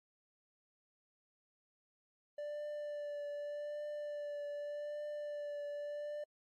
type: tone with vibrato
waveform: triangle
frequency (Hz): 587.3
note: D5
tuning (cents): 0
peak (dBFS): -38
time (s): 2.38-6.24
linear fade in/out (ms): 5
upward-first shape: triangle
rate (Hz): 0.84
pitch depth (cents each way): 21
effects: AAC 64 kbps